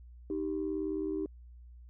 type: tone pair together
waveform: sine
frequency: 311.1 / 390.2 Hz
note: D#4 / G4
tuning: 0 / -8 cents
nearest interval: major third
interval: 392 cents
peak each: -33 / -34 dBFS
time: 0.3-1.26 s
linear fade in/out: 2 ms
effects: tanh soft clip ceiling -25 dBFS + added 60 Hz sine -49 dBFS peak until 1.89 s